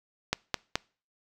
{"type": "click train", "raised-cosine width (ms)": 0.2, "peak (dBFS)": -8, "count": 3, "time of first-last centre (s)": [0.33, 0.756], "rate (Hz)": 4.7, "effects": ["noise-tail reverb RT60 0.4 s tail -25 dB re dry"]}